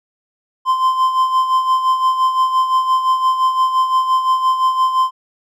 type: tone with tremolo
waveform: triangle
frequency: 1038 Hz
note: C6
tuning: 14 cents flat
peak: -8 dBFS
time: 0.65-5.11 s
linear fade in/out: 50 ms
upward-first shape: sine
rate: 5.8 Hz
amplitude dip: 60%
effects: none